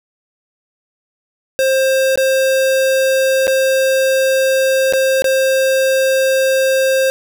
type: tone with dropouts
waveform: square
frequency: 530 Hz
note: C5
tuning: 22 cents sharp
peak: -12 dBFS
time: 1.59-7.1 s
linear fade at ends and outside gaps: 0 ms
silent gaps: 2.157-2.175 / 3.47-3.478 / 4.925-4.935 / 5.221-5.243 s
effects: none